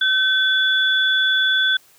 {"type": "tone pair together", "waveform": "sine", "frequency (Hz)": [1532, 3439], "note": ["G6", "A7"], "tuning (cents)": [-40, -40], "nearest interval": "octave + major second", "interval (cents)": 1400, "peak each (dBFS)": [-17, -18], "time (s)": [0.01, 1.77], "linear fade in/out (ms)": 5, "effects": ["white hiss -53 dBFS RMS until 1.98 s", "high-pass 60 Hz 12 dB/octave"]}